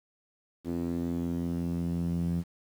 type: tone with band-pass filter sweep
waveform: sawtooth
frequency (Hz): 85.5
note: F2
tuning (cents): -36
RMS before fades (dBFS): -31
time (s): 0.64-2.44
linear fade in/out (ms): 50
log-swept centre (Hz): 290 to 170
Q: 2.7
effects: 9-bit